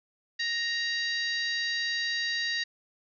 harmonic tone with a mistuned harmonic, 932.3 Hz, A#5, in tune, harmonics 2 / 3 / 4 / 5 / 6 / 7, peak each -30 / -39 / -35 / -34 / -45 / -49 dBFS, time 0.39-2.64 s, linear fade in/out 10 ms, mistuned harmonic 4, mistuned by +42 cents, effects none

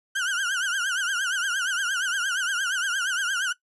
35% pulse tone with vibrato, 1499 Hz, F#6, 22 cents sharp, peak -22 dBFS, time 0.15-3.53 s, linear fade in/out 10 ms, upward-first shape triangle, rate 8.6 Hz, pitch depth 160 cents each way, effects noise-tail reverb RT60 0.1 s tail -18 dB re dry + resampled to 24000 Hz

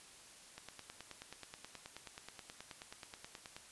click train, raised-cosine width 0.2 ms, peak -30 dBFS, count 29, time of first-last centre 0.58-3.565 s, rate 9.38 Hz, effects white hiss -58 dBFS RMS until 3.71 s + resampled to 24000 Hz

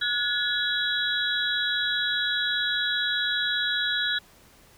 sine tone cluster, 1450 / 1695 / 3364 / 3866 Hz, F#6 / G#6 / G#7 / B7, -35 / +35 / +22 / -38 cents, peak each -29 dBFS, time 0.01-4.19 s, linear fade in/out 10 ms, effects pink hiss -55 dBFS RMS until 4.77 s

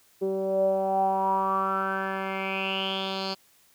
10% pulse tone with low-pass filter sweep, 192.2 Hz, G3, 34 cents flat, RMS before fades -27 dBFS, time 0.21-3.35 s, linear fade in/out 20 ms, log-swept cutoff 420 to 4500 Hz, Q 7.6, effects white hiss -61 dBFS RMS until 3.74 s

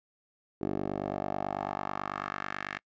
10% pulse tone with band-pass filter sweep, 49.11 Hz, G1, 4 cents sharp, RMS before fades -35 dBFS, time 0.61-2.79 s, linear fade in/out 10 ms, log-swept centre 390 to 1900 Hz, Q 2.3, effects noise-tail reverb RT60 0.1 s tail -26 dB re dry + resampled to 16000 Hz

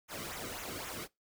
pink noise with flanger, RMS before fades -42 dBFS, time 0.08-1.08 s, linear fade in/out 50 ms, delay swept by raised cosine 0.21 to 1.21 ms, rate 3.8 Hz, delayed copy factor -0.7, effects noise-tail reverb RT60 0.2 s tail -23 dB re dry

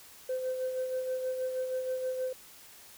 sine tone with tremolo, 514 Hz, C5, 31 cents flat, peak -27 dBFS, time 0.29-2.33 s, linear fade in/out 5 ms, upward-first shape sine, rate 6.3 Hz, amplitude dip 50%, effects tanh soft clip ceiling -27 dBFS + white hiss -53 dBFS RMS until 2.97 s

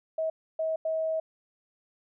sine tone bursts at uneven times, 640 Hz, D#5, 49 cents sharp, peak -26 dBFS, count 3, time 0.18-0.3 / 0.59-0.76 / 0.85-1.2 s, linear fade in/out 5 ms, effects none

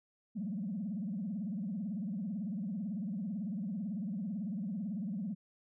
sine tone with vibrato, 200 Hz, G3, 35 cents sharp, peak -34 dBFS, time 0.35-5.35 s, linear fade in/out 20 ms, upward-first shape triangle, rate 18 Hz, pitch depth 300 cents each way, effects tanh soft clip ceiling -30 dBFS

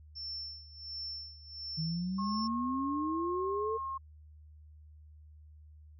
sine tone with tremolo, 5380 Hz, E8, 34 cents sharp, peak -37 dBFS, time 0.15-2.48 s, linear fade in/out 20 ms, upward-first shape sine, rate 1.4 Hz, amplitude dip 85%
sine exponential sweep, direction up, 155.56 to 454.6 Hz, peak -32 dBFS, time 1.77-3.78 s, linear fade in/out 20 ms
sine tone with pitch glide, 1081 to 1074.2 Hz, C#6 to C6, -44 to +45 cents, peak -35 dBFS, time 2.18-3.98 s, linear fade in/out 10 ms, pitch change -11 cents, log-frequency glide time 2.57-3.15 s
effects added 76 Hz sine -52 dBFS peak until 5.99 s

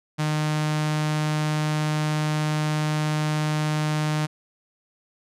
sawtooth tone with notch filter, 152.8 Hz, D#3, 31 cents flat, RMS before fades -24 dBFS, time 0.18-4.27 s, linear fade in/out 20 ms, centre 400 Hz, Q 1.5, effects low-pass 9000 Hz 12 dB/octave

